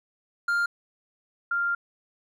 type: tone pair in turn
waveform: triangle / sine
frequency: 1400 / 1395.2 Hz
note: F6 / F6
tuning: +4 / -2 cents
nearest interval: unison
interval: 6 cents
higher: first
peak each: -20 / -23 dBFS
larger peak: first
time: 0.48-0.66 / 1.51-1.75 s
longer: second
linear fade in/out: 5 ms
effects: none